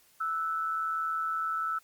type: tone pair together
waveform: sine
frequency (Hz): 1318.5 / 1479.6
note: E6 / F#6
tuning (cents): 0 / 0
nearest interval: major second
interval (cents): 200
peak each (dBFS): -29 / -38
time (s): 0.2-1.79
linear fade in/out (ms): 10
effects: white hiss -63 dBFS RMS until 1.83 s + Opus 48 kbps